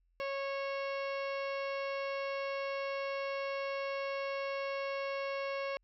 harmonic tone, 550 Hz, C#5, 14 cents flat, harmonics 1 / 2 / 3 / 4 / 5 / 6 / 7 / 8 / 9 / 10, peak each -36 / -42 / -48 / -45 / -47 / -56 / -59 / -55 / -61 / -58 dBFS, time 0.2-5.77 s, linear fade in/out 0 ms, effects added 43 Hz sine -70 dBFS peak until 5.83 s

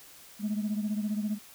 sine beating tone pair, 207.7 / 222.7 Hz, G#3 / A3, 0 / +21 cents, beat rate 15 Hz, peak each -28 / -33 dBFS, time 0.39-1.39 s, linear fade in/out 50 ms, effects tanh soft clip ceiling -24 dBFS + white hiss -52 dBFS RMS until 1.54 s

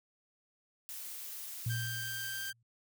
blue noise, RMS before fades -44 dBFS, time 0.89-2.5 s, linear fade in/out 0 ms
sine tone with exponential decay, 116.7 Hz, A#2, 2 cents sharp, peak -30 dBFS, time 1.66-2.63 s, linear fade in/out 5 ms, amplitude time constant 210 ms
sawtooth tone, 1576 Hz, G6, 9 cents sharp, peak -35 dBFS, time 1.69-2.53 s, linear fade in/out 20 ms
effects none

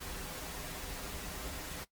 pink noise with comb filter, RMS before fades -42 dBFS, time 0-1.85 s, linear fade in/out 20 ms, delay 8.9 ms, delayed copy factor -0.6, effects noise-tail reverb RT60 0.1 s tail -17 dB re dry + MP3 96 kbps

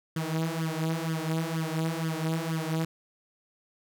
sawtooth tone with flanger, 161.4 Hz, E3, 36 cents flat, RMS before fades -30 dBFS, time 0.16-2.85 s, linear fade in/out 5 ms, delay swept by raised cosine 0.6 to 6.5 ms, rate 2.1 Hz, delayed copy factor +0.8, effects none

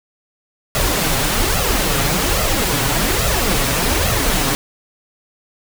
pink noise with flanger, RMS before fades -17 dBFS, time 0.75-4.55 s, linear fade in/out 0 ms, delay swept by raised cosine 1.5 to 7.4 ms, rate 1.2 Hz, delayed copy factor +0.65, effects none

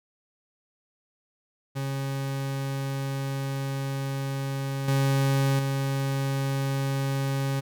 40% pulse tone with level steps, 136.6 Hz, C#3, 25 cents flat, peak -27 / -20 / -24 dBFS, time 1.75-7.61 s, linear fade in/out 20 ms, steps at 4.88 / 5.59 s, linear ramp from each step 2 ms, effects none

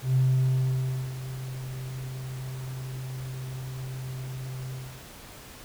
triangle tone with ADSR envelope, 129.9 Hz, C3, 12 cents flat, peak -15 dBFS, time 0.02-5.05 s, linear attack 140 ms, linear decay 970 ms, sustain -16 dB, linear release 340 ms, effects tanh soft clip ceiling -16 dBFS + pink hiss -46 dBFS RMS until 5.64 s

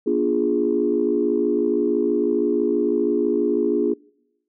sine chord, B diminished seventh, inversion none, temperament equal with one note detuned, 241.3 / 293.7 / 349.2 / 415.3 Hz, B3 / D4 / F4 / Ab4, -40 / 0 / 0 / 0 cents, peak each -25 / -23 / -22 / -21 dBFS, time 0.06-3.94 s, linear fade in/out 10 ms, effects noise-tail reverb RT60 0.9 s tail -26 dB re dry + tanh soft clip ceiling -7 dBFS

